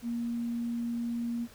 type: tone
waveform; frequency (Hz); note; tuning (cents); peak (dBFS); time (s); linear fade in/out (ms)
sine; 235.4; A#3; +17; -30; 0.02-1.48; 50
effects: pink hiss -55 dBFS RMS until 1.54 s